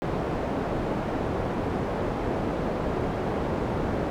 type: low-pass noise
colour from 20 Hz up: white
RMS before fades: -28 dBFS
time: 0.02-4.1 s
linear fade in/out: 0 ms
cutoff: 580 Hz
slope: 12 dB/octave
effects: none